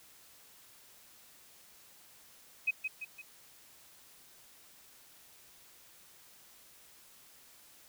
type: tone with echo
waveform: sine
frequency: 2529 Hz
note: D#7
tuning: 28 cents sharp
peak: -26 dBFS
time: 2.67-2.71 s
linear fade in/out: 10 ms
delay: 170 ms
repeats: 3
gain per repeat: -6 dB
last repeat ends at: 3.22 s
effects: white hiss -59 dBFS RMS until 7.88 s